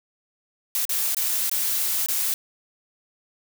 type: noise with dropouts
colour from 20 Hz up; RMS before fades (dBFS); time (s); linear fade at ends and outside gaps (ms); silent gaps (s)
blue; -24; 0.75-2.34; 1; 0.852-0.893 / 1.147-1.168 / 1.496-1.514 / 2.061-2.085
effects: none